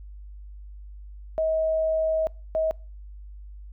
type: tone bursts at uneven times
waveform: sine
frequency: 637 Hz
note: D#5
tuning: 41 cents sharp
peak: -21 dBFS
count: 2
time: 1.38-2.27 / 2.55-2.71 s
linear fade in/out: 0 ms
effects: noise-tail reverb RT60 0.4 s tail -26 dB re dry + added 50 Hz sine -39 dBFS peak until 3.72 s